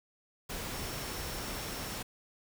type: tone in noise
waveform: sine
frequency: 5450 Hz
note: F8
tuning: 43 cents flat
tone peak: -49 dBFS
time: 0.72-1.98 s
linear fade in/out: 10 ms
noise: pink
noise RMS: -39 dBFS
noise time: 0.49-2.03 s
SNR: -13 dB
effects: none